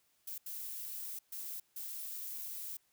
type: noise bursts at uneven times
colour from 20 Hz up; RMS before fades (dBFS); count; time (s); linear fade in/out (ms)
violet; -43; 4; 0.27-0.38 / 0.46-1.19 / 1.32-1.6 / 1.76-2.77; 5
effects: white hiss -74 dBFS RMS until 2.92 s